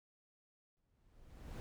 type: noise with exponential growth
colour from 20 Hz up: brown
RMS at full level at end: -43 dBFS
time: 0.77-1.6 s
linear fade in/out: 0 ms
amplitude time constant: 180 ms
effects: none